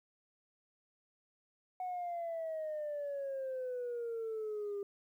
sine exponential sweep, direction down, 740 to 399.2 Hz, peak -35 dBFS, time 1.8-4.83 s, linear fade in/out 2 ms, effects tanh soft clip ceiling -34 dBFS + 12-bit

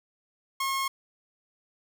sawtooth tone, 1081 Hz, C#6, 44 cents flat, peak -23 dBFS, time 0.6-0.88 s, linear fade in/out 5 ms, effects none

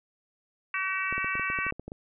harmonic tone, 380.5 Hz, F#4, 48 cents sharp, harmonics 3 / 4 / 5 / 6 / 7, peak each -34 / -34 / -34 / -34 / -34 dBFS, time 0.74-1.71 s, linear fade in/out 2 ms
clicks, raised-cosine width 2 ms, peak -25 dBFS, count 12, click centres 1.126 / 1.18 / 1.245 / 1.354 / 1.396 / 1.501 / 1.588 / 1.666 / 1.724 / 1.796 / 1.88 / 1.919 s
effects none

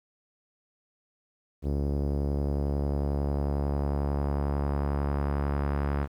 sawtooth tone with low-pass filter sweep, 71.1 Hz, C#2, 45 cents sharp, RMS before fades -28 dBFS, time 1.62-6.08 s, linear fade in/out 50 ms, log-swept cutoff 430 to 1500 Hz, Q 1.2, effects 10-bit

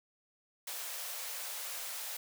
white high-pass noise, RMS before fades -41 dBFS, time 0.67-2.17 s, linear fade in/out 5 ms, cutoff 470 Hz, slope 96 dB/octave, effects none

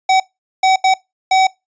square tone bursts at uneven times, 759 Hz, F#5, 44 cents sharp, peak -10 dBFS, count 4, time 0.09-0.2 / 0.63-0.76 / 0.84-0.94 / 1.31-1.47 s, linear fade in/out 5 ms, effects noise-tail reverb RT60 0.2 s tail -22 dB re dry + resampled to 16000 Hz

